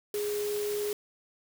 sine tone in noise, 415.3 Hz, G#4, in tune, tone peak -29 dBFS, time 0.14-0.93 s, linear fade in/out 2 ms, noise white, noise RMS -40 dBFS, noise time 0.14-0.93 s, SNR +8 dB, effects none

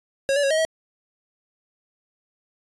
square tone with pitch steps, 547 / 575 / 550 / 630 / 643 Hz, C#5 / D5 / C#5 / D#5 / E5, -23 / -37 / -14 / +21 / -43 cents, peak -19 dBFS, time 0.29-0.65 s, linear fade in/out 0 ms, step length 72 ms, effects resampled to 24000 Hz

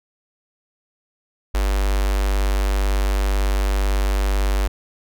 square tone with notch filter, 49 Hz, G1, in tune, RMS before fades -19 dBFS, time 1.54-4.68 s, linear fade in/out 10 ms, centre 150 Hz, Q 0.51, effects none

